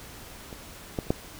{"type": "clicks", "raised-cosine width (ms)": 2, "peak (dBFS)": [-26, -14, -30, -9], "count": 4, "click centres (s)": [0.528, 0.988, 1.069, 1.105], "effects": ["pink hiss -45 dBFS RMS until 1.39 s"]}